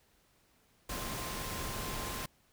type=tone in noise; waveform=sine; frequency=1046.5 Hz; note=C6; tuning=in tune; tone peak=-46 dBFS; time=0.89-2.26 s; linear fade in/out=5 ms; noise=pink; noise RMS=-39 dBFS; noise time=0.89-2.26 s; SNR=-10 dB; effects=pink hiss -69 dBFS RMS until 2.52 s